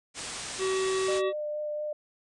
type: low-pass noise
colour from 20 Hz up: white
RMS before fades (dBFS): -38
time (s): 0.14-1.22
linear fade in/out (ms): 50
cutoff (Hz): 9400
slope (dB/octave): 96
type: harmonic tone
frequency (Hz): 379.8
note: F#4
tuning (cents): +45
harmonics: 1 / 3 / 5 / 7 / 9 / 10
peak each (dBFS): -26 / -36 / -40 / -43 / -45 / -46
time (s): 0.58-1.33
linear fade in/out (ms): 50
type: tone with vibrato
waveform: sine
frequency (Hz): 600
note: D5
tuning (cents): +37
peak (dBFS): -30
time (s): 1.08-1.93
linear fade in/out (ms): 5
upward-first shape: sine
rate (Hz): 4.3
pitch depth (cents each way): 9
effects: none